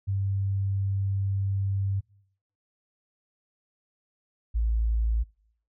sine tone pair in turn, 98 / 55.72 Hz, G2 / A1, 0 / +23 cents, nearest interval minor seventh, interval 977 cents, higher first, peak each -24 / -22 dBFS, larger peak second, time 0.07-2.01 / 4.54-5.24 s, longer first, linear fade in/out 20 ms, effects noise-tail reverb RT60 0.7 s tail -25 dB re dry

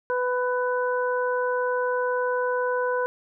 harmonic tone, 498 Hz, B4, 14 cents sharp, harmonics 1 / 2 / 3, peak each -24 / -28 / -30 dBFS, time 0.1-3.06 s, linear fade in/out 0 ms, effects none

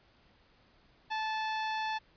sawtooth tone, 873 Hz, A5, 14 cents flat, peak -28 dBFS, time 1.1-1.99 s, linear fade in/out 20 ms, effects pink hiss -65 dBFS RMS until 2.16 s + resampled to 11025 Hz

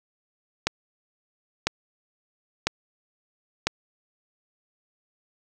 click train, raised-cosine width 0.2 ms, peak -4 dBFS, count 4, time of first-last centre 0.67-3.67 s, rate 1 Hz, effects none

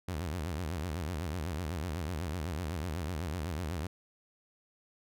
sawtooth tone with vibrato, 82.41 Hz, E2, in tune, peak -30 dBFS, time 0.08-3.87 s, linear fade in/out 5 ms, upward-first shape sine, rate 8 Hz, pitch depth 220 cents each way, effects none

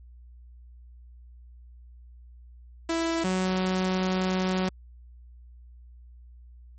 sawtooth tone pair in turn, 330.5 / 186.03 Hz, E4 / F#3, +5 / +10 cents, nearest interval minor seventh, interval 995 cents, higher first, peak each -21 / -20 dBFS, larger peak second, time 2.89-3.24 / 3.24-4.69 s, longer second, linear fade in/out 5 ms, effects added 60 Hz sine -46 dBFS peak until 6.78 s + MP3 32 kbps

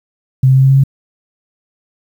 sine tone with pitch steps, 130.81 / 131.95 / 133.1 / 134.25 / 135.42 / 136.6 Hz, C3 / C3 / C3 / C3 / C#3 / C#3, 0 / +15 / +30 / +45 / -40 / -25 cents, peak -5 dBFS, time 0.43-0.838 s, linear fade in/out 5 ms, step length 68 ms, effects 7-bit

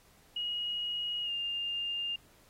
sine tone with pitch glide, 2891 to 2807 Hz, F#7 to F7, -41 to +8 cents, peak -32 dBFS, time 0.36-2.16 s, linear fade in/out 5 ms, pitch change -51 cents, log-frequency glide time 1.23-1.31 s, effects pink hiss -63 dBFS RMS until 2.49 s + AAC 48 kbps

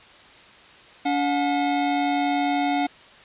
square tone pair together, 285.6 / 724.5 Hz, D4 / F#5, -48 / -37 cents, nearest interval octave + major third, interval 1611 cents, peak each -24 dBFS, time 1.05-2.87 s, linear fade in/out 10 ms, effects white hiss -48 dBFS RMS until 3.24 s + resampled to 8000 Hz

